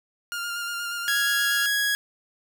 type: tone with vibrato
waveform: sawtooth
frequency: 1404 Hz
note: F6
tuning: 9 cents sharp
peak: -25 dBFS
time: 0.32-1.66 s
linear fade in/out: 0 ms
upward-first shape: square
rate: 8.4 Hz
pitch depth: 15 cents each way
type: tone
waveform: sawtooth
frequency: 1661.2 Hz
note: G#6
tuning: in tune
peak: -18 dBFS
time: 1.08-1.95 s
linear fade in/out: 0 ms
effects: none